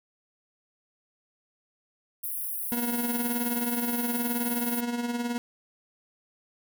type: high-pass noise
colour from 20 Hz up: white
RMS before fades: -33 dBFS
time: 2.23-4.81 s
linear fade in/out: 10 ms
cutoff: 9600 Hz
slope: 96 dB/octave
type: tone with tremolo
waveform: 40% pulse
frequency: 239.3 Hz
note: A#3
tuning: 46 cents sharp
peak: -25 dBFS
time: 2.72-5.38 s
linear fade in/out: 0 ms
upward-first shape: sine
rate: 19 Hz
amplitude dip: 55%
effects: none